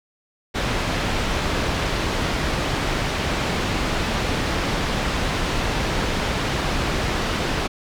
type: low-pass noise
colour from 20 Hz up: pink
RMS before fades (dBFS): -23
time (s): 0.54-7.68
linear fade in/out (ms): 20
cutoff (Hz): 4300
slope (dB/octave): 12
effects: none